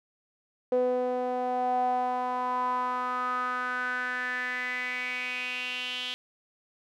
sawtooth tone with band-pass filter sweep, 250.3 Hz, B3, 23 cents sharp, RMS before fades -30 dBFS, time 0.72-6.14 s, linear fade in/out 0 ms, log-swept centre 520 to 3200 Hz, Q 6.3, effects none

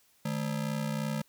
square ring-modulated tone, 184 Hz, F#3, 9 cents flat, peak -28 dBFS, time 0.25-1.22 s, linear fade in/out 5 ms, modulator 31.5 Hz, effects white hiss -66 dBFS RMS until 1.28 s

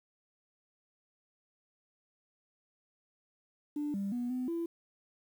sine tone with pitch steps, 294.7 / 198.5 / 243.2 / 252.8 / 336.3 Hz, D4 / G3 / B3 / B3 / E4, +6 / +22 / -26 / +41 / +35 cents, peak -31 dBFS, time 3.76-4.66 s, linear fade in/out 5 ms, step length 180 ms, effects tanh soft clip ceiling -28 dBFS + 10-bit

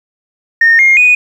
sine tone with pitch steps, 1834 / 2131 / 2477 Hz, A#6 / C7 / D#7, -29 / +31 / -8 cents, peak -3 dBFS, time 0.61-1.15 s, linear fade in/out 5 ms, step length 180 ms, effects tanh soft clip ceiling 0 dBFS + 7-bit

